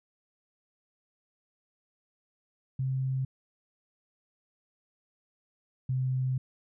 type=tone pair in turn; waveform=sine; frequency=131.9 / 129.56 Hz; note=C3 / C3; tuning=+14 / -17 cents; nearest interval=unison; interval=31 cents; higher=first; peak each=-27 / -26 dBFS; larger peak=second; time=2.79-3.25 / 5.89-6.38 s; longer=second; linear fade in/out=5 ms; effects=none